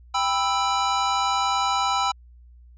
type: chord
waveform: square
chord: E minor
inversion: first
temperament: just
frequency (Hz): 791.1 / 988.9 / 1318.5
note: G5 / B5 / E6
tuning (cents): +16 / +2 / 0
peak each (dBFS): -26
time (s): 0.14-2.12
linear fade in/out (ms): 10
effects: added 60 Hz sine -46 dBFS peak until 2.77 s + resampled to 16000 Hz